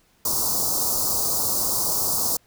white band-stop noise, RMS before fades -23 dBFS, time 0.25-2.37 s, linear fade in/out 5 ms, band 1200 to 4500 Hz, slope 48 dB/octave, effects pink hiss -61 dBFS RMS until 2.46 s

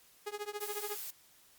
sawtooth tone with tremolo, 415.3 Hz, G#4, in tune, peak -31 dBFS, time 0.26-0.97 s, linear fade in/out 10 ms, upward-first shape triangle, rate 14 Hz, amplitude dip 100%
blue noise, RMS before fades -42 dBFS, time 0.6-1.11 s, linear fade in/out 10 ms
effects white hiss -63 dBFS RMS until 1.58 s + Opus 48 kbps

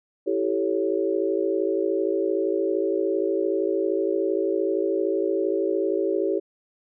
sine chord, A dominant seventh, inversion second, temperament equal with one note detuned, 329.6 / 387 / 440 / 554.4 Hz, E4 / G4 / A4 / C#5, 0 / -22 / 0 / 0 cents, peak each -27 / -24 / -28 / -29 dBFS, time 0.26-6.4 s, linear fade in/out 20 ms, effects none

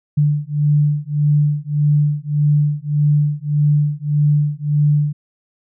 sine beating tone pair, 146.83 / 148.53 Hz, D3 / D3, 0 / +20 cents, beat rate 1.7 Hz, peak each -16 dBFS, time 0.17-5.13 s, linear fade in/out 10 ms, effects none

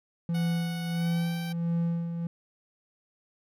triangle tone with tremolo, 168.9 Hz, E3, 42 cents sharp, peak -22 dBFS, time 0.29-2.27 s, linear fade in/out 2 ms, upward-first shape sine, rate 1.5 Hz, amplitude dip 55%
10% pulse tone with pitch glide, 737 to 777.7 Hz, F#5 to G5, -7 to -14 cents, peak -31 dBFS, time 0.34-1.53 s, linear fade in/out 10 ms, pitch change +93 cents, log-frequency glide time 0.92-1.29 s
effects none

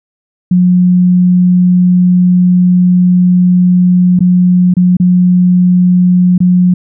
sine tone with dropouts, 180 Hz, F#3, 47 cents flat, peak -4 dBFS, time 0.51-6.74 s, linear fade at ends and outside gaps 5 ms, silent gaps 4.192-4.205 / 4.74-4.767 / 4.969-4.999 / 6.38-6.403 s, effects none

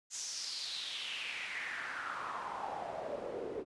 pink noise with band-pass filter sweep, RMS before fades -41 dBFS, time 0.1-3.65 s, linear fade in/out 50 ms, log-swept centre 6700 to 380 Hz, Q 4.3, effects resampled to 24000 Hz

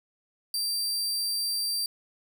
sawtooth tone, 4699 Hz, D8, in tune, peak -24 dBFS, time 0.54-1.86 s, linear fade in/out 2 ms, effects none

